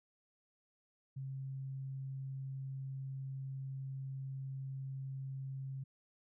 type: tone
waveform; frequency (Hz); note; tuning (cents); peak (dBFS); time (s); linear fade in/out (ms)
sine; 134.4; C3; +47; -40; 1.16-5.84; 10
effects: none